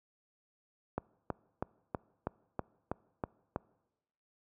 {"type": "click train", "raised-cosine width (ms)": 1, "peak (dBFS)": -19, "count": 9, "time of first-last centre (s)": [0.98, 3.561], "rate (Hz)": 3.1, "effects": ["noise-tail reverb RT60 1.0 s tail -24 dB re dry", "high-pass 60 Hz 12 dB/octave"]}